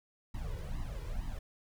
brown noise with flanger, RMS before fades -38 dBFS, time 0.34-1.39 s, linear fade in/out 5 ms, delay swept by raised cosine 1 to 2.1 ms, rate 2.2 Hz, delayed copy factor +1, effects none

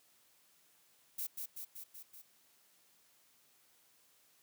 violet noise with echo, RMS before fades -39 dBFS, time 1.18-1.27 s, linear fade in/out 10 ms, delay 190 ms, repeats 5, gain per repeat -3 dB, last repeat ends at 2.22 s, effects white hiss -69 dBFS RMS until 4.42 s + high-pass 100 Hz 12 dB/octave

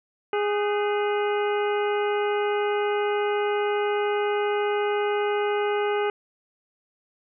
harmonic tone with a mistuned harmonic, 413.1 Hz, G#4, 9 cents flat, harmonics 1 / 2 / 3 / 4 / 5 / 6 / 7, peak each -23 / -29 / -33 / -35 / -37 / -39 / -40 dBFS, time 0.33-6.1 s, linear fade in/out 2 ms, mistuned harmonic 4, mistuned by -140 cents, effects none

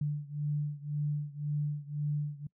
sine beating tone pair, 146.83 / 148.73 Hz, D3 / D3, 0 / +22 cents, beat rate 1.9 Hz, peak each -33 / -35 dBFS, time 0.01-2.47 s, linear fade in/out 5 ms, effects noise-tail reverb RT60 0.1 s tail -24 dB re dry

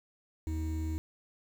triangle tone pair together, 79.1 / 316.4 Hz, D#2 / D#4, +29 / +29 cents, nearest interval 2 octaves, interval 2400 cents, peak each -30 / -37 dBFS, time 0.47-0.98 s, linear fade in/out 0 ms, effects 9-bit

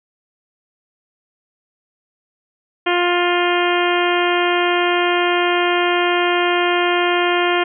harmonic tone, 352.2 Hz, F4, 15 cents sharp, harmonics 1 / 2 / 3 / 4 / 5 / 6 / 7 / 8 / 9, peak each -18 / -21 / -23 / -24 / -25 / -26 / -26 / -27 / -28 dBFS, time 2.86-7.64 s, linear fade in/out 10 ms, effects none

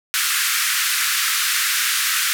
pink band-pass noise, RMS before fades -20 dBFS, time 0.14-2.33 s, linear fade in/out 0 ms, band 1300 to 16000 Hz, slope 48 dB/octave, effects none

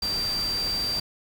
sine tone in noise, 4699 Hz, D8, in tune, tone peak -25 dBFS, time 0.02-1 s, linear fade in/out 5 ms, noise pink, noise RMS -35 dBFS, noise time 0.02-1 s, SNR +7 dB, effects none

